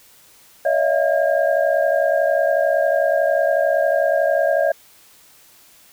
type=tone cluster; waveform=sine; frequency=565 / 639 / 690 / 1619 Hz; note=C#5 / D#5 / F5 / G#6; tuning=+33 / +46 / -21 / -45 cents; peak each=-19 / -18 / -22 / -26 dBFS; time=0.65-4.72 s; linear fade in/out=5 ms; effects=white hiss -50 dBFS RMS until 5.92 s